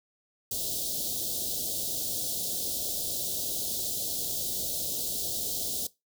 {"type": "band-stop noise", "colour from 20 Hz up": "white", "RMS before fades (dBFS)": -32, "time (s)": [0.51, 5.87], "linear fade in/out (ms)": 5, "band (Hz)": [690, 3400], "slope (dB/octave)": 48, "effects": ["noise-tail reverb RT60 0.2 s tail -19 dB re dry"]}